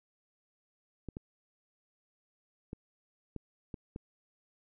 clicks, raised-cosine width 3 ms, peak -27 dBFS, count 6, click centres 1.087 / 1.169 / 2.731 / 3.363 / 3.742 / 3.961 s, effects none

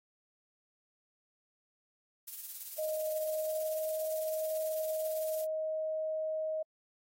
violet noise with tremolo, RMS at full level -40 dBFS, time 2.27-5.45 s, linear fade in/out 10 ms, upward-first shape sine, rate 18 Hz, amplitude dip 50%
sine tone with pitch glide, 622.3 to 628.4 Hz, D#5 to D#5, 0 to +17 cents, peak -32 dBFS, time 2.78-6.63 s, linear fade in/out 10 ms, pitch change +17 cents, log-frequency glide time 3.22-4.01 s
effects AAC 48 kbps

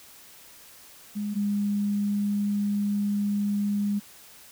sine tone pair in turn, 206.8 / 204.1 Hz, G#3 / G#3, -7 / -30 cents, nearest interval unison, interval 23 cents, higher first, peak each -27 / -23 dBFS, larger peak second, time 1.15-1.35 / 1.35-4 s, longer second, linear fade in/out 20 ms, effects white hiss -50 dBFS RMS until 4.51 s

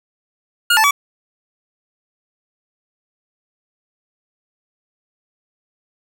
25% pulse tone with pitch steps, 1423 / 877 / 1141 Hz, F6 / A5 / C#6, +32 / -6 / +50 cents, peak -7 dBFS, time 0.7-0.91 s, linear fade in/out 5 ms, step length 70 ms, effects none

